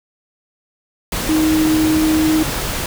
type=tone in noise; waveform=sine; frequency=313 Hz; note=D#4; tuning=10 cents sharp; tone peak=-12 dBFS; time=1.29-2.43 s; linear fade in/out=2 ms; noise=pink; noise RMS=-22 dBFS; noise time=1.12-2.86 s; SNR=+7 dB; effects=none